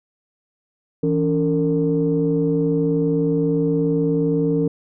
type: tone cluster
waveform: sine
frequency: 163.9 / 283 / 455.3 Hz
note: E3 / C#4 / A#4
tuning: -10 / +36 / -41 cents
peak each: -20 dBFS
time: 1.03-4.68 s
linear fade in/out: 5 ms
effects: tanh soft clip ceiling -8 dBFS